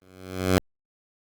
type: tone with exponential growth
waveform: 10% pulse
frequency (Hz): 93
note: F#2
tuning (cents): +9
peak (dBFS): -7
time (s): 0.02-0.58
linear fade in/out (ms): 0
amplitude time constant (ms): 120
effects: Opus 24 kbps